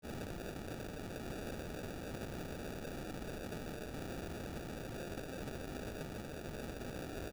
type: noise with sample-and-hold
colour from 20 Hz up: white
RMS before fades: -44 dBFS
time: 0.02-7.32 s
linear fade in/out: 50 ms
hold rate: 1050 Hz
effects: none